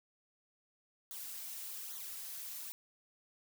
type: noise with flanger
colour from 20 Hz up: blue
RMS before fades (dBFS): -45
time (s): 1.11-2.72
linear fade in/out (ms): 0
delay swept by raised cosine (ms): 0.38 to 4.88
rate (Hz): 1.2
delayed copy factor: -0.7
effects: none